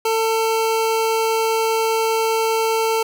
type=tone; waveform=25% pulse; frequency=447.5 Hz; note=A4; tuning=29 cents sharp; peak=-13 dBFS; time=0.05-3.03 s; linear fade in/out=5 ms; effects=none